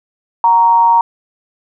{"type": "tone with amplitude modulation", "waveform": "sine", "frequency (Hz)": 932.3, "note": "A#5", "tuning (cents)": 0, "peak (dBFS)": -4, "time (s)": [0.44, 1.01], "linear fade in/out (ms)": 2, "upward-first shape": "sine", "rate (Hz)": 189, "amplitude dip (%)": 50, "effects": []}